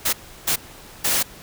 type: noise bursts at uneven times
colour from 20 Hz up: white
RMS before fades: -20 dBFS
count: 3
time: 0.05-0.13 / 0.47-0.56 / 1.04-1.23 s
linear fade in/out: 10 ms
effects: pink hiss -43 dBFS RMS until 1.42 s